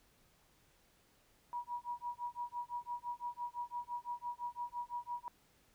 sine tone with tremolo, 964 Hz, B5, 42 cents flat, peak -36 dBFS, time 1.53-5.28 s, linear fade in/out 0 ms, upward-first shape sine, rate 5.9 Hz, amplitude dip 100%, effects pink hiss -70 dBFS RMS until 5.74 s

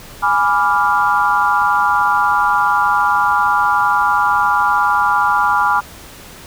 sine chord, G# diminished seventh, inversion none, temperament equal, 830.6 / 987.8 / 1174.7 / 1396.9 Hz, G#5 / B5 / D6 / F6, 0 / 0 / 0 / 0 cents, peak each -17 dBFS, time 0.22-5.81 s, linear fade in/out 20 ms, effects pink hiss -37 dBFS RMS until 6.46 s

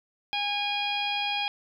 harmonic tone, 819 Hz, G#5, 24 cents flat, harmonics 1 / 2 / 3 / 4 / 5 / 6, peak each -31 / -42 / -31 / -31 / -41 / -40 dBFS, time 0.33-1.48 s, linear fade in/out 0 ms, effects 10-bit

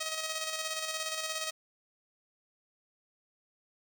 5% pulse tone with tremolo, 633 Hz, D#5, 30 cents sharp, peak -21 dBFS, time 0-1.51 s, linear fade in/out 10 ms, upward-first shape square, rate 17 Hz, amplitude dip 40%, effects none

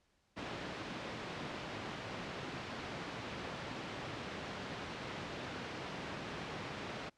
pink band-pass noise, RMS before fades -44 dBFS, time 0.36-7.1 s, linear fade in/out 20 ms, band 120 to 3600 Hz, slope 12 dB/octave, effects pink hiss -75 dBFS RMS until 7.17 s + low-pass 7000 Hz 12 dB/octave

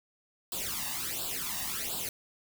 white noise with flanger, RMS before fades -35 dBFS, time 0.52-2.09 s, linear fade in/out 2 ms, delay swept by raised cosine 0.24 to 1.09 ms, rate 1.4 Hz, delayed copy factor +0.8, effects none

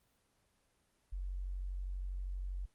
sine tone, 46.25 Hz, F#1, in tune, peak -37 dBFS, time 1.12-2.66 s, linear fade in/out 10 ms, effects pink hiss -75 dBFS RMS until 2.74 s + Opus 24 kbps

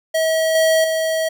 square tone with level steps, 642 Hz, E5, 46 cents flat, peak -16 / -13 / -18 dBFS, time 0.14-1.29 s, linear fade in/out 10 ms, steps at 0.55 / 0.84 s, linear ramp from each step 2 ms, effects none

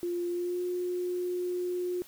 sine tone with pitch glide, 349.2 to 358.2 Hz, F4 to F4, 0 to +44 cents, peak -29 dBFS, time 0.03-2.02 s, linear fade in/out 0 ms, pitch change +44 cents, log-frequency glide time 0.3-0.62 s, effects white hiss -54 dBFS RMS until 2.07 s

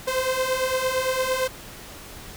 sawtooth beating tone pair, 512 / 520.8 Hz, C5 / C5, -38 / -8 cents, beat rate 8.8 Hz, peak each -23 / -20 dBFS, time 0.07-1.48 s, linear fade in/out 10 ms, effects pink hiss -41 dBFS RMS until 2.36 s

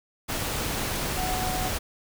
sine tone in noise, 740 Hz, F#5, in tune, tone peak -30 dBFS, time 1.16-1.7 s, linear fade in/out 20 ms, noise pink, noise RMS -29 dBFS, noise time 0.28-1.79 s, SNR -4 dB, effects none

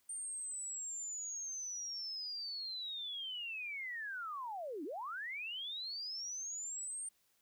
sine linear two-way sweep, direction down then up, 8870 to 270 to 8870 Hz, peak -40 dBFS, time 0.09-7.09 s, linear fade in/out 5 ms, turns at 4.84 s, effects white hiss -75 dBFS RMS until 7.41 s

